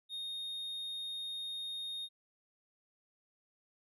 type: tone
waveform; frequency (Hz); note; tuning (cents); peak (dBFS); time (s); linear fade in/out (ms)
triangle; 3700; A#7; -14; -37; 0.09-2.09; 50
effects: resampled to 32000 Hz